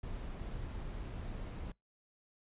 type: noise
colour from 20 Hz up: brown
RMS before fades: -42 dBFS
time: 0.03-1.72 s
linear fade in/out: 5 ms
effects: noise-tail reverb RT60 0.2 s tail -26 dB re dry + resampled to 8000 Hz